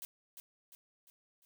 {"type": "noise with echo", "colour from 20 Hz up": "blue", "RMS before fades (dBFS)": -44, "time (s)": [0.02, 0.05], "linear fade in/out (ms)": 0, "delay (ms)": 350, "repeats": 4, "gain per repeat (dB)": -6, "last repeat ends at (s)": 1.45, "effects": []}